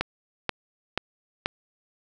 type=click train; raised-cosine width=0.3 ms; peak=-8 dBFS; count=4; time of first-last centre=0.01-1.459 s; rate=2.07 Hz; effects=none